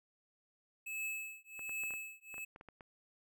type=tone with tremolo; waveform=square; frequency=2600 Hz; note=E7; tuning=24 cents flat; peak=-37 dBFS; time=0.86-2.45 s; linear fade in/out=10 ms; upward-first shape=triangle; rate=1.3 Hz; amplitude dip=100%
type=clicks; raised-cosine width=0.5 ms; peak=-37 dBFS; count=11; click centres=1.593 / 1.694 / 1.836 / 1.907 / 1.938 / 2.342 / 2.381 / 2.561 / 2.611 / 2.687 / 2.808 s
effects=none